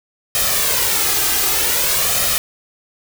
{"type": "noise with flanger", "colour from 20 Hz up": "white", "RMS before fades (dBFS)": -17, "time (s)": [0.35, 2.38], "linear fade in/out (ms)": 0, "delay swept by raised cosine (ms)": [1.6, 2.49], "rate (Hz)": 0.53, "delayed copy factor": 0.6, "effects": []}